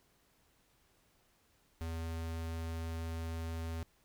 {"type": "tone", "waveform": "square", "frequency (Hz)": 82.1, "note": "E2", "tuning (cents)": -6, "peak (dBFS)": -38, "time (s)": [1.81, 3.83], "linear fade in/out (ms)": 0, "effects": ["pink hiss -71 dBFS RMS until 4.04 s"]}